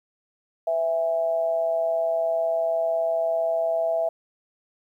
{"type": "tone with amplitude modulation", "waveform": "sine", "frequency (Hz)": 659.3, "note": "E5", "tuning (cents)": 0, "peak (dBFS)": -18, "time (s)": [0.67, 4.09], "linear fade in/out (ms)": 5, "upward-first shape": "sine", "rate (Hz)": 158, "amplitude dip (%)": 60, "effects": ["10-bit"]}